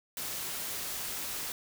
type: noise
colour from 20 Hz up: white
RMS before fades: -37 dBFS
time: 0.17-1.52 s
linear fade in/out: 2 ms
effects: none